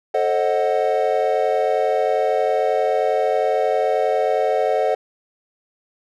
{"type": "chord", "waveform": "triangle", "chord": "A diminished seventh", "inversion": "none", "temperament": "equal with one note detuned", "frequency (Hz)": [440, 532.7, 622.3, 740], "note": ["A4", "C5", "Eb5", "Gb5"], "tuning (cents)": [0, 31, 0, 0], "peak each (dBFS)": -20, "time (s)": [0.14, 4.95], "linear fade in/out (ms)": 5, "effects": []}